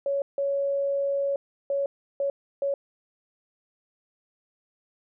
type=tone bursts at uneven times; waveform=sine; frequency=558 Hz; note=C#5; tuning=11 cents sharp; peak=-23 dBFS; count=5; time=0.06-0.22 / 0.38-1.36 / 1.7-1.86 / 2.2-2.3 / 2.62-2.74 s; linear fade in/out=2 ms; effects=none